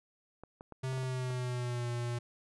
clicks, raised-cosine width 1 ms, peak -33 dBFS, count 7, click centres 0.436 / 0.609 / 0.723 / 0.929 / 0.977 / 1.033 / 1.305 s
square tone with pitch glide, 130.81 to 119.95 Hz, C3 to A#2, 0 to +50 cents, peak -34 dBFS, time 0.83-2.19 s, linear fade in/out 10 ms, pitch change -150 cents, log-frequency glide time 0.95-1.89 s
effects resampled to 24000 Hz

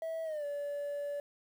sine tone with pitch glide, 650 to 575.7 Hz, E5 to D5, -24 to -35 cents, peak -32 dBFS, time 0.02-1.2 s, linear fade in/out 2 ms, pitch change -211 cents, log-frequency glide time 0.24-0.45 s, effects tanh soft clip ceiling -34 dBFS + 10-bit

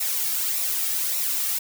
blue noise with flanger, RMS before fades -25 dBFS, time 0-1.59 s, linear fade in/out 10 ms, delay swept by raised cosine 0.62 to 2.02 ms, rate 1.7 Hz, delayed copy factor -0.5, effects none

